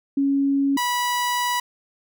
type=tone pair in turn; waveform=sine / sawtooth; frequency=277.2 / 978.5 Hz; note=C#4 / B5; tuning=0 / -16 cents; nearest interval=octave + minor seventh; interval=2184 cents; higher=second; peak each=-17 dBFS; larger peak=neither; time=0.17-0.77 / 0.77-1.6 s; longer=second; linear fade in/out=5 ms; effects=none